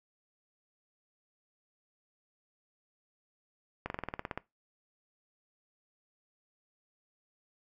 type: slowing click train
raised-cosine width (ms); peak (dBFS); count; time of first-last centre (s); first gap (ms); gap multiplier
0.5; -20; 11; 3.86-4.376; 41; 1.05
effects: noise-tail reverb RT60 0.2 s tail -20 dB re dry